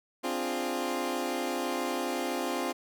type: chord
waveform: 20% pulse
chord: D half-diminished seventh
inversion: third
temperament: equal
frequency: 261.6 / 293.7 / 349.2 / 415.3 Hz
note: C4 / D4 / F4 / Ab4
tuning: 0 / 0 / 0 / 0 cents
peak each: -29 / -33 / -29 / -34 dBFS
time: 0.23-2.73 s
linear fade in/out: 20 ms
effects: none